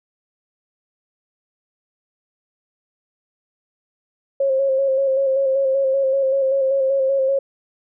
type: tone with vibrato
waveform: sine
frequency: 539 Hz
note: C#5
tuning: 49 cents flat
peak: -15 dBFS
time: 4.4-7.39 s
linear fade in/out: 5 ms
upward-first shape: square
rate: 5.2 Hz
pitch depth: 29 cents each way
effects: none